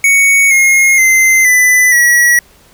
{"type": "tone with pitch steps", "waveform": "square", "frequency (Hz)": [2228, 2148, 2072, 1997.6, 1926.2], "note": ["C#7", "C7", "C7", "B6", "B6"], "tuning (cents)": [8, 45, -17, 19, -44], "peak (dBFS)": -6, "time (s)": [0.04, 2.39], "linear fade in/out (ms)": 2, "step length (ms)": 470, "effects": ["pink hiss -45 dBFS RMS until 2.73 s"]}